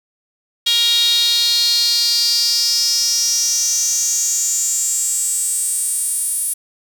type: tone with high-pass filter sweep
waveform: sawtooth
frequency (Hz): 470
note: A#4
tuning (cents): +14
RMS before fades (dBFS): -17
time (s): 0.66-6.54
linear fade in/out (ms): 10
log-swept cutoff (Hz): 3500 to 10000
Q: 7.6
effects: none